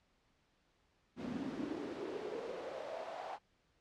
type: noise with high-pass filter sweep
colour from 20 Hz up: brown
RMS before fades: -43 dBFS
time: 1.16-3.39 s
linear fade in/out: 50 ms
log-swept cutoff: 220 to 790 Hz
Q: 4.6
effects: pink hiss -75 dBFS RMS until 3.8 s + low-pass 5000 Hz 12 dB/octave